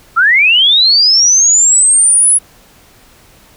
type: linear sweep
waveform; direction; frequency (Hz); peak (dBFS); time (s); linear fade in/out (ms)
sine; up; 1277 to 10400; -5; 0.16-2.39; 20
effects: pink hiss -44 dBFS RMS until 3.56 s